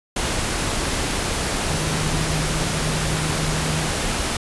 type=tone in noise; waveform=sine; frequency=155.56 Hz; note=D#3; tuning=in tune; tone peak=-25 dBFS; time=1.7-3.9 s; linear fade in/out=5 ms; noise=pink; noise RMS=-23 dBFS; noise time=0.16-4.37 s; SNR=-5 dB; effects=resampled to 24000 Hz